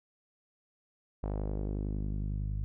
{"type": "tone with low-pass filter sweep", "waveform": "sawtooth", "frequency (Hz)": 51, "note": "G#1", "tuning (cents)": -31, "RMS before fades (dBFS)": -34, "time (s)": [1.23, 2.64], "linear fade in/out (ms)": 0, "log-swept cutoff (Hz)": [780, 110], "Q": 1.3, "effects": []}